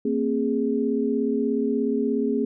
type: tone cluster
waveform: sine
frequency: 229.8 / 266.6 / 413.8 Hz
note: A#3 / C4 / G#4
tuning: -25 / +33 / -6 cents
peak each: -25 dBFS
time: 0.05-2.45 s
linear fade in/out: 5 ms
effects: none